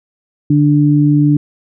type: tone pair together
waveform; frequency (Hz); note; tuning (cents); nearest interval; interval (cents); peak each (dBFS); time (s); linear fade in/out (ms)
sine; 147 / 294; D3 / D4; +2 / +2; octave; 1200; -10; 0.5-1.37; 5
effects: none